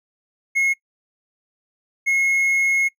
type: tone pair in turn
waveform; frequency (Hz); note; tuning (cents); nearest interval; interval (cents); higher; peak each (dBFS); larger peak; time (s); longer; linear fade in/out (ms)
triangle; 2167 / 2167; C#7 / C#7; -40 / -40; unison; 0; neither; -14; neither; 0.55-0.74 / 2.06-2.89; second; 20
effects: noise-tail reverb RT60 0.1 s tail -21 dB re dry